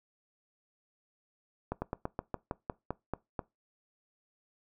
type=slowing click train; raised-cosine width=1 ms; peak=-19 dBFS; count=11; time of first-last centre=1.72-3.392 s; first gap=100 ms; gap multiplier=1.11; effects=noise-tail reverb RT60 0.2 s tail -21 dB re dry